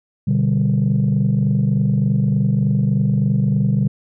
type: chord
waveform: sine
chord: G major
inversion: first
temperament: equal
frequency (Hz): 123.47 / 146.83 / 196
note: B2 / D3 / G3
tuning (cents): 0 / 0 / 0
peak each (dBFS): -17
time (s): 0.27-3.88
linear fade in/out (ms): 10
effects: tanh soft clip ceiling -9 dBFS